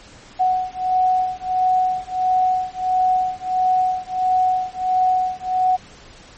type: beating tone pair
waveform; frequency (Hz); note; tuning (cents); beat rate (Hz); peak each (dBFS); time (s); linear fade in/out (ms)
sine; 740 / 741.5; F#5 / F#5; 0 / +4; 1.5; -19; 0.39-5.77; 20
effects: pink hiss -44 dBFS RMS until 6.37 s + MP3 32 kbps